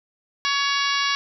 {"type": "harmonic tone", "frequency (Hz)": 561, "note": "C#5", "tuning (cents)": 21, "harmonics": [2, 3, 4, 5, 6, 7, 8, 9, 10], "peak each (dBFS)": [-25, -27, -28, -29, -30, -30, -31, -32, -32], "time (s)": [0.45, 1.15], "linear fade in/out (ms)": 0, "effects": []}